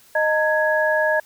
sine tone cluster, 620 / 910 / 1667 Hz, D#5 / A#5 / G#6, -6 / -42 / +6 cents, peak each -19 / -25 / -20 dBFS, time 0.15-1.2 s, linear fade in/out 5 ms, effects white hiss -52 dBFS RMS until 1.25 s

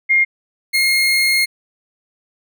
sine / 30% pulse tone pair in turn, 2126 / 2143 Hz, C7 / C7, +27 / +41 cents, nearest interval unison, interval 14 cents, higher second, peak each -10 dBFS, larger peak neither, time 0.09-0.25 / 0.73-1.46 s, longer second, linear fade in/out 20 ms, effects none

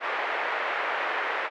white band-pass noise, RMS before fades -29 dBFS, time 0-1.5 s, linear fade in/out 50 ms, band 450 to 2100 Hz, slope 24 dB/octave, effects none

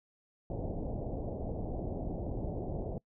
pink low-pass noise, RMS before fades -37 dBFS, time 0.5-2.98 s, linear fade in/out 2 ms, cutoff 730 Hz, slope 48 dB/octave, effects noise-tail reverb RT60 0.1 s tail -24 dB re dry

